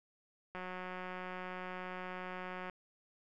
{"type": "click train", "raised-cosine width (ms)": 0.5, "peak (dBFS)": -29, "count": 394, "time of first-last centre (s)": [0.55, 2.698], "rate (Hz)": 183, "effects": []}